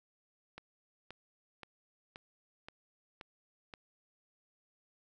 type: click train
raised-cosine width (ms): 0.3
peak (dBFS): -30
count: 7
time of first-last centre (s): 0.58-3.738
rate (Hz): 1.9
effects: none